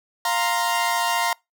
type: chord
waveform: sawtooth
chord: F suspended fourth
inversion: none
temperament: equal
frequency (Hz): 698.5 / 932.3 / 1046.5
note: F5 / Bb5 / C6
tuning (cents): 0 / 0 / 0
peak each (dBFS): -22 / -19 / -23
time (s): 0.25-1.33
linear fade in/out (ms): 2
effects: noise-tail reverb RT60 0.2 s tail -25 dB re dry